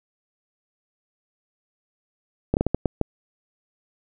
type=slowing click train; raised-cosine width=2 ms; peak=-6 dBFS; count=7; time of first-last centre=2.54-3.013 s; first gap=29 ms; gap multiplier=1.4; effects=none